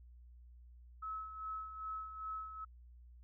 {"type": "tone with tremolo", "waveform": "sine", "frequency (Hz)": 1293, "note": "E6", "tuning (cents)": -34, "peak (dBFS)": -39, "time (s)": [1.02, 2.65], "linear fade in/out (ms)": 10, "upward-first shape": "sine", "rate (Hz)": 2.5, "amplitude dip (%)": 60, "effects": ["added 60 Hz sine -55 dBFS peak until 3.23 s"]}